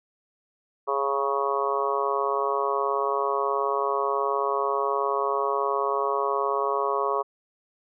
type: harmonic tone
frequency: 138.59 Hz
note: C#3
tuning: in tune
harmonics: 3 / 4 / 5 / 6 / 7 / 8 / 9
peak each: -28 / -31 / -32 / -38 / -30 / -27 / -37 dBFS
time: 0.87-7.23 s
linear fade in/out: 20 ms
effects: none